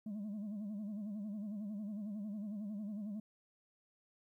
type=tone with vibrato; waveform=sine; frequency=207.7 Hz; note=G#3; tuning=in tune; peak=-37 dBFS; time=0.06-3.2 s; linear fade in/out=5 ms; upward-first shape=sine; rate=11 Hz; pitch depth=93 cents each way; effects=tanh soft clip ceiling -39 dBFS + 13-bit